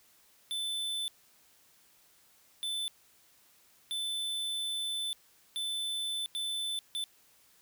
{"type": "tone bursts at uneven times", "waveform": "square", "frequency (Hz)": 3520, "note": "A7", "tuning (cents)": 0, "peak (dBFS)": -33, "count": 6, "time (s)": [[0.51, 1.08], [2.63, 2.88], [3.91, 5.13], [5.56, 6.26], [6.35, 6.79], [6.95, 7.04]], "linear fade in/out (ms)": 0, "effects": ["white hiss -64 dBFS RMS until 7.61 s"]}